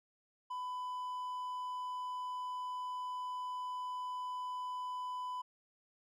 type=tone with hard clipping; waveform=triangle; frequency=1000 Hz; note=B5; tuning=21 cents sharp; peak=-39 dBFS; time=0.5-5.42 s; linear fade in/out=10 ms; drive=6 dB; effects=none